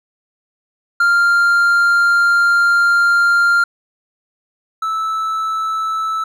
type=tone pair in turn; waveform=triangle; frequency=1395 / 1311.6 Hz; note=F6 / E6; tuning=-2 / -9 cents; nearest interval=minor second; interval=107 cents; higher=first; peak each=-8 / -15 dBFS; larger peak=first; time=1-3.64 / 4.82-6.24 s; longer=first; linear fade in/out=5 ms; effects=none